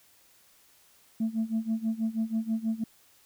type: tone with tremolo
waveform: sine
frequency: 223.1 Hz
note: A3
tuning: 24 cents sharp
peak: -22 dBFS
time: 1.2-2.84 s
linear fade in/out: 5 ms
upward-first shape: sine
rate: 6.2 Hz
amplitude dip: 90%
effects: tanh soft clip ceiling -22 dBFS + white hiss -61 dBFS RMS until 3.25 s